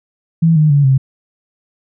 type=tone with pitch steps; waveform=sine; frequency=164.3 / 153.3 / 143.03 / 133.45 Hz; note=E3 / D#3 / D3 / C3; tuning=-5 / -25 / -45 / +35 cents; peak=-7 dBFS; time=0.42-0.98 s; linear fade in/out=10 ms; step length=140 ms; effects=none